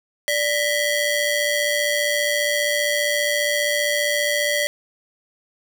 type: ring-modulated tone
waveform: sawtooth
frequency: 1289 Hz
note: E6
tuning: 39 cents flat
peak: -12 dBFS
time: 0.28-4.67 s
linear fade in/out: 0 ms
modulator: 702 Hz
effects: none